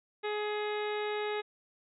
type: harmonic tone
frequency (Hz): 420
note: G#4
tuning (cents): +19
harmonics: 1 / 2 / 3 / 4 / 5 / 6 / 7 / 8 / 9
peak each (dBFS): -33 / -39 / -44 / -44 / -43 / -47 / -51 / -51 / -47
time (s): 0.23-1.42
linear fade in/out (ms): 20
effects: none